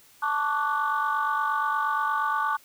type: chord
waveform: sine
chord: D major seventh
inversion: second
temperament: equal with one note detuned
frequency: 880 / 1126.2 / 1174.7 / 1480 Hz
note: A5 / C#6 / D6 / F#6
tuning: 0 / +27 / 0 / 0 cents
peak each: -28 / -28 / -27 / -29 dBFS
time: 0.22-2.57 s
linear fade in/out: 10 ms
effects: tanh soft clip ceiling -16 dBFS + white hiss -56 dBFS RMS until 2.64 s